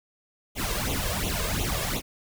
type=noise with flanger; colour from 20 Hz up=pink; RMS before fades=-28 dBFS; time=0.55-2.02 s; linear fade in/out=50 ms; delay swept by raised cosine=0.29 to 1.89 ms; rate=2.8 Hz; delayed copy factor=+0.85; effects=none